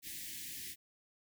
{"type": "band-stop noise", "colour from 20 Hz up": "white", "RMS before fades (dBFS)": -45, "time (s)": [0.02, 0.76], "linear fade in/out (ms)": 50, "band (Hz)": [370, 1700], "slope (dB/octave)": 96, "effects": []}